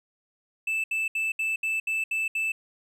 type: tone bursts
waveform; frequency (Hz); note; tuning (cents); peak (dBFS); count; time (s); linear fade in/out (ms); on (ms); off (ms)
triangle; 2637; E7; 0; -23; 8; 0.67-2.52; 5; 170; 70
effects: none